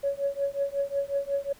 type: tone with tremolo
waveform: sine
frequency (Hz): 559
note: C#5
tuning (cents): +14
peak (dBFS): -21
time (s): 0.03-1.53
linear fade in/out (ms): 10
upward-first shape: triangle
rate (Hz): 5.5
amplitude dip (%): 100
effects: tanh soft clip ceiling -17 dBFS + pink hiss -55 dBFS RMS until 1.59 s